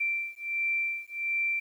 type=beating tone pair; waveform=sine; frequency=2349 / 2350.4 Hz; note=D7 / D7; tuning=0 / +1 cents; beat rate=1.4 Hz; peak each=-31 dBFS; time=0-1.6 s; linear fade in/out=10 ms; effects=10-bit